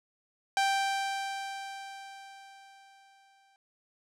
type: tone with exponential decay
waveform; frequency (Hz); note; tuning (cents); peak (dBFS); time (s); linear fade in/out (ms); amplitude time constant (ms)
sawtooth; 784; G5; 0; -20; 0.57-3.56; 1; 650
effects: low-pass 8000 Hz 12 dB/octave